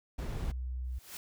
brown noise, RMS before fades -36 dBFS, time 0.18-0.52 s, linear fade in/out 10 ms
sine tone, 62.9 Hz, B1, 32 cents sharp, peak -34 dBFS, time 0.46-0.99 s, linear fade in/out 10 ms
white noise with exponential growth, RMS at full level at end -41 dBFS, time 0.84-1.17 s, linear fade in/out 2 ms, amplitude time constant 71 ms
effects none

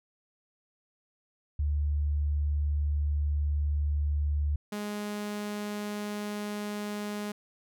sine / sawtooth tone pair in turn, 73.42 / 207.7 Hz, D2 / G#3, 0 / 0 cents, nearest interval octave + tritone, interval 1800 cents, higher second, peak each -25 / -29 dBFS, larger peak first, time 1.59-4.56 / 4.72-7.32 s, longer first, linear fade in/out 5 ms, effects none

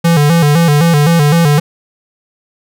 square tone with vibrato, 157.1 Hz, D#3, 17 cents sharp, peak -7 dBFS, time 0.04-1.6 s, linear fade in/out 10 ms, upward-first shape square, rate 3.9 Hz, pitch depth 120 cents each way, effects none

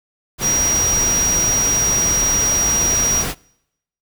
sine tone in noise, 5740 Hz, F8, 47 cents sharp, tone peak -14 dBFS, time 0.41-3.25 s, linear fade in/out 50 ms, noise pink, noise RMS -23 dBFS, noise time 0.38-3.35 s, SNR +6 dB, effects noise-tail reverb RT60 0.8 s tail -25 dB re dry

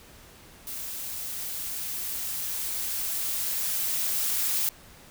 blue noise with level ramp, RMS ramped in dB -36 to -26 dBFS, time 0.67-4.69 s, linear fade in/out 0 ms, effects pink hiss -51 dBFS RMS until 5.1 s

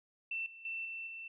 sine tone with level steps, 2681 Hz, E7, 29 cents sharp, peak -35 / -50 / -37 / -40 / -43 dBFS, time 0.31-1.28 s, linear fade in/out 5 ms, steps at 0.46 / 0.65 / 0.85 / 1.07 s, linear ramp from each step 2 ms, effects none

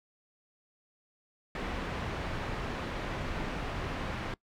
pink low-pass noise, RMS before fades -36 dBFS, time 1.55-4.34 s, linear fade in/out 2 ms, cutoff 2500 Hz, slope 12 dB/octave, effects noise-tail reverb RT60 0.1 s tail -22 dB re dry

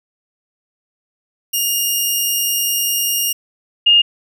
10% pulse / sine tone pair in turn, 2835 / 2835 Hz, F7 / F7, +25 / +25 cents, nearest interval unison, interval 0 cents, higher neither, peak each -7 dBFS, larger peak neither, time 1.53-3.33 / 3.86-4.02 s, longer first, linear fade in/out 10 ms, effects none

